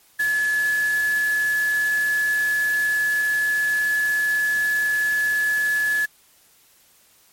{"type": "tone in noise", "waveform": "sine", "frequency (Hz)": 1710, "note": "A6", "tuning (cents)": -50, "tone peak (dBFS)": -18, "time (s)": [0.19, 6.06], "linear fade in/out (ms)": 10, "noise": "white", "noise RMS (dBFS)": -35, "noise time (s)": [0.19, 6.06], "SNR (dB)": 14, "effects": ["white hiss -56 dBFS RMS until 7.32 s", "MP3 64 kbps"]}